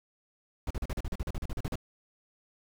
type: noise bursts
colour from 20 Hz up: brown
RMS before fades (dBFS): -32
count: 15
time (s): 0.67-1.756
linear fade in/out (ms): 2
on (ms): 36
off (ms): 39
effects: none